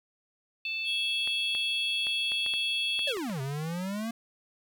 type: harmonic tone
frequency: 880 Hz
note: A5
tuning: in tune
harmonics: 3 / 4 / 5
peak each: -31 / -40 / -41 dBFS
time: 0.65-3.12 s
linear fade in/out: 2 ms
type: tone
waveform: triangle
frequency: 3322 Hz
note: G#7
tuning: in tune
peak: -28 dBFS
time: 0.84-3.15 s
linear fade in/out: 50 ms
type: clicks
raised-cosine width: 0.3 ms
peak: -25 dBFS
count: 9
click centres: 1.275 / 1.55 / 2.069 / 2.319 / 2.463 / 2.538 / 2.992 / 3.17 / 3.298 s
type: exponential two-way sweep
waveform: square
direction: down then up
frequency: 604 to 130.81 to 234.1 Hz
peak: -32 dBFS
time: 3.07-4.11 s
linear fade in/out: 5 ms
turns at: 3.41 s
effects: 10-bit